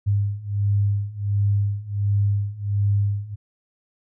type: beating tone pair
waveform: sine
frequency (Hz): 100.6 / 102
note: G2 / G#2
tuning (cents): +45 / -31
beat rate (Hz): 1.4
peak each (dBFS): -23 / -21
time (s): 0.06-3.36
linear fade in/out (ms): 20
effects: none